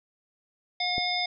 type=harmonic tone; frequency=719 Hz; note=F#5; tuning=50 cents flat; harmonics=1 / 3 / 5 / 7; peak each=-31 / -31 / -31 / -31 dBFS; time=0.8-1.26 s; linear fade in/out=5 ms
type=click; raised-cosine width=2 ms; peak=-21 dBFS; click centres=0.981 s
effects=none